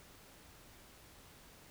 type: silence
effects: pink hiss -59 dBFS RMS until 1.7 s